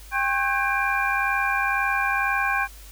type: tone cluster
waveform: sine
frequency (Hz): 795 / 1083 / 1539 / 1621 / 2387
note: G5 / C#6 / G6 / G#6 / D7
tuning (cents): +24 / -41 / -32 / -42 / +28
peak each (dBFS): -27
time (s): 0.11-2.68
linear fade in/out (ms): 50
effects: added 50 Hz sine -42 dBFS peak until 2.91 s + white hiss -48 dBFS RMS until 2.91 s